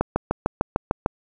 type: click train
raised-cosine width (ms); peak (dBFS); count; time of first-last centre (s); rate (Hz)
1; -5; 8; 0.01-1.061; 6.66
effects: none